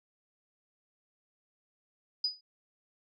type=tone with exponential decay; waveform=sine; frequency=4959 Hz; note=D#8; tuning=7 cents flat; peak=-24 dBFS; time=2.24-2.41 s; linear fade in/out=5 ms; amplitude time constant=36 ms; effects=none